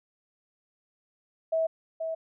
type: tone with echo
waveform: sine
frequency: 648 Hz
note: E5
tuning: 30 cents flat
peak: -23 dBFS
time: 1.52-1.67 s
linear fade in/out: 10 ms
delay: 480 ms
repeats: 1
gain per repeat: -6 dB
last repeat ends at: 2.15 s
effects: none

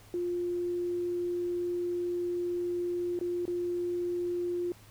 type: tone with dropouts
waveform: sine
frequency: 351.6 Hz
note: F4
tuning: 12 cents sharp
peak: -29 dBFS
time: 0.14-4.72 s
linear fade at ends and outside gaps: 1 ms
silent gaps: 3.19-3.212 / 3.454-3.479 s
effects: added 105 Hz sine -56 dBFS peak until 4.9 s + pink hiss -57 dBFS RMS until 4.9 s

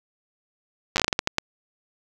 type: slowing click train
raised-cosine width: 0.2 ms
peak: -3 dBFS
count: 11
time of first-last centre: 0.96-1.384 s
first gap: 9 ms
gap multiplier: 1.32
effects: none

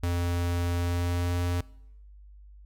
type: tone with pitch glide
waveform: square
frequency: 87 to 87.96 Hz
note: F2 to F2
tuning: -6 to +13 cents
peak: -26 dBFS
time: 0.03-1.61 s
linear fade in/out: 5 ms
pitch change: +19 cents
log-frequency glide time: 0.78-1.4 s
effects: noise-tail reverb RT60 0.8 s tail -22 dB re dry + added 50 Hz sine -47 dBFS peak until 2.65 s

